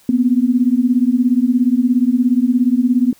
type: beating tone pair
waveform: sine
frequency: 239.5 / 256.5 Hz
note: A#3 / C4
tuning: +47 / -34 cents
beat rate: 17 Hz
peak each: -14 dBFS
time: 0.09-3.13 s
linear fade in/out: 2 ms
effects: white hiss -51 dBFS RMS until 3.19 s